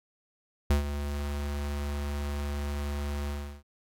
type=tone with ADSR envelope; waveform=square; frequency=72.1 Hz; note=D2; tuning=31 cents flat; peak=-20 dBFS; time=0.7-3.63 s; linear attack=4 ms; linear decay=120 ms; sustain=-11 dB; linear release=350 ms; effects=AAC 48 kbps